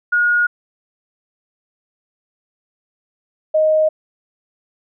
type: tone pair in turn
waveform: sine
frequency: 1440 / 623.5 Hz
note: F#6 / D#5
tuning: -47 / +3 cents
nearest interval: octave + major second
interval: 1450 cents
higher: first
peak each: -12 / -11 dBFS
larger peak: second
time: 0.12-0.47 / 3.54-3.89 s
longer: neither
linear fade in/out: 10 ms
effects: none